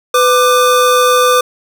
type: tone pair together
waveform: square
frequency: 499.5 / 1188 Hz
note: B4 / D6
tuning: +20 / +20 cents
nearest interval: octave + minor third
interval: 1500 cents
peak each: -11 dBFS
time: 0.14-1.41 s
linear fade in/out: 5 ms
effects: none